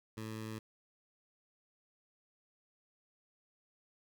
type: tone with notch filter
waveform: 15% pulse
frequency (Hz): 110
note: A2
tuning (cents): 0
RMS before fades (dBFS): -43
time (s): 0.17-0.59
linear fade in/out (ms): 5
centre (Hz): 690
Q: 1.7
effects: none